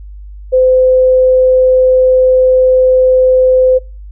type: tone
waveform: sine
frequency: 513 Hz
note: C5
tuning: 34 cents flat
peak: -5 dBFS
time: 0.52-3.79 s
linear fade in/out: 20 ms
effects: noise-tail reverb RT60 0.3 s tail -24 dB re dry + added 50 Hz sine -27 dBFS peak until 4.11 s